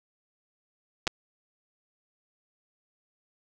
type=clicks; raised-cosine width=0.2 ms; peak=-9 dBFS; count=2; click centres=1.07 / 1.076 s; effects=none